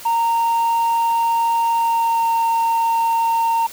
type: tone with pitch glide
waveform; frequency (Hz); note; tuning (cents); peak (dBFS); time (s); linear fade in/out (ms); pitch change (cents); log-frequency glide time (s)
sine; 924 to 917.1; A#5 to A#5; -16 to -29; -12; 0.05-3.67; 10; -13; 1.73-2.33
effects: tanh soft clip ceiling -14 dBFS + white hiss -37 dBFS RMS until 3.72 s